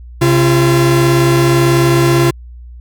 45% pulse tone pair together, 133.7 / 342.8 Hz, C3 / F4, +38 / -32 cents, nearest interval octave + major third, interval 1630 cents, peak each -11 dBFS, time 0.21-2.31 s, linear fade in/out 10 ms, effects added 60 Hz sine -30 dBFS peak until 2.8 s

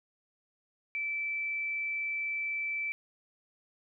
sine tone, 2322 Hz, D7, 20 cents flat, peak -31 dBFS, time 0.95-2.92 s, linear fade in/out 0 ms, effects none

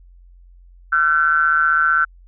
triangle ring-modulated tone, 77.78 Hz, D#2, in tune, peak -8 dBFS, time 0.92-2.05 s, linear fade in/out 10 ms, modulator 1440 Hz, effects added 44 Hz sine -43 dBFS peak until 2.27 s

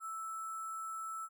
sine tone with sample-and-hold, 1318.5 Hz, E6, in tune, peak -39 dBFS, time 0-1.29 s, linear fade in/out 50 ms, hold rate 8820 Hz, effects none

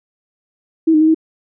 sine tone with pitch steps, 323.2 / 307.7 / 315 / 319.4 Hz, E4 / D#4 / D#4 / D#4, -34 / -19 / +21 / +45 cents, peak -8 dBFS, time 0.87-1.146 s, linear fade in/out 10 ms, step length 69 ms, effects none

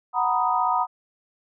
sine chord, B major seventh, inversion second, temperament equal, 740 / 932.3 / 987.8 / 1244.5 Hz, F#5 / A#5 / B5 / D#6, 0 / 0 / 0 / 0 cents, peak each -25 dBFS, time 0.13-0.87 s, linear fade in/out 50 ms, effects none

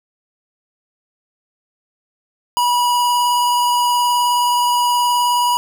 square tone with vibrato, 972 Hz, B5, 28 cents flat, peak -14 dBFS, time 2.57-5.57 s, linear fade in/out 0 ms, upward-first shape triangle, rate 19 Hz, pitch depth 13 cents each way, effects none

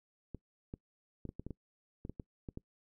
clicks, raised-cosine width 3 ms, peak -29 dBFS, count 12, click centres 0.347 / 0.739 / 1.253 / 1.291 / 1.396 / 1.466 / 1.507 / 2.051 / 2.096 / 2.198 / 2.488 / 2.574 s, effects noise-tail reverb RT60 0.1 s tail -23 dB re dry

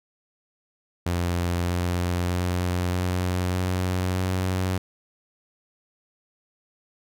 sawtooth tone with pitch steps, 87.31 / 88.38 / 89.45 / 90.55 / 91.65 / 92.77 Hz, F2 / F2 / F2 / F#2 / F#2 / F#2, 0 / +21 / +42 / -37 / -16 / +5 cents, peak -19 dBFS, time 1.06-4.78 s, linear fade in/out 5 ms, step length 620 ms, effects none

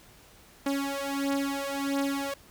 sawtooth beating tone pair, 277 / 278.5 Hz, C#4 / C#4, -1 / +8 cents, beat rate 1.5 Hz, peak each -27 dBFS, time 0.66-2.34 s, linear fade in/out 5 ms, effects pink hiss -55 dBFS RMS until 2.5 s

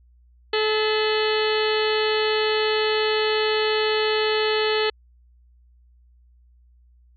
harmonic tone with a mistuned harmonic, 431.4 Hz, A4, 34 cents flat, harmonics 1 / 2 / 3 / 4 / 5 / 6 / 7 / 8 / 9 / 10, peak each -21 / -30 / -31 / -31 / -32 / -32 / -30 / -33 / -37 / -31 dBFS, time 0.53-4.9 s, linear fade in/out 5 ms, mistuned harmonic 5, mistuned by -93 cents, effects added 60 Hz sine -52 dBFS peak until 7.16 s

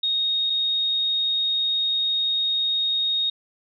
sine tone pair in turn, 3729 / 3729 Hz, A#7 / A#7, 0 / 0 cents, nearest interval unison, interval 0 cents, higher neither, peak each -20 dBFS, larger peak neither, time 0.03-0.5 / 0.5-3.3 s, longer second, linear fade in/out 5 ms, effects none

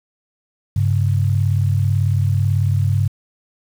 sine tone pair together, 98.94 / 137.1 Hz, G2 / C#3, +17 / -19 cents, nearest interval tritone, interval 564 cents, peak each -15 / -19 dBFS, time 0.76-3.08 s, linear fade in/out 5 ms, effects 7-bit

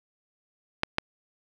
clicks, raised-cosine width 0.3 ms, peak -7 dBFS, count 2, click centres 0.834 / 0.984 s, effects none

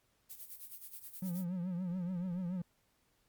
violet noise with tremolo, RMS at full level -46 dBFS, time 0.29-1.45 s, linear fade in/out 20 ms, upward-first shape sine, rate 9.4 Hz, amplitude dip 75%
triangle tone with vibrato, 179.6 Hz, F3, 49 cents sharp, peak -33 dBFS, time 1.22-2.62 s, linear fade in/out 5 ms, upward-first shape triangle, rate 7 Hz, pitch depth 110 cents each way
effects pink hiss -75 dBFS RMS until 3.28 s + Opus 48 kbps

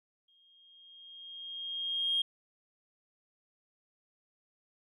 sine tone with exponential growth, 3237 Hz, G#7, 45 cents flat, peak -25 dBFS, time 0.28-2.22 s, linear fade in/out 5 ms, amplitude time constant 420 ms, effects tanh soft clip ceiling -21 dBFS

